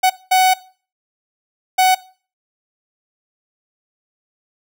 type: tone bursts at uneven times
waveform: 45% pulse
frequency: 747 Hz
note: F#5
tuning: 16 cents sharp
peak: -10 dBFS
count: 3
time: 0.03-0.1 / 0.31-0.54 / 1.78-1.95 s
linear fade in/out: 10 ms
effects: noise-tail reverb RT60 0.4 s tail -19 dB re dry